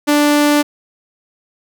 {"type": "tone", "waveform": "sawtooth", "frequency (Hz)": 293.7, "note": "D4", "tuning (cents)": 0, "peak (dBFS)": -6, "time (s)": [0.07, 0.63], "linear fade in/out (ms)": 20, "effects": []}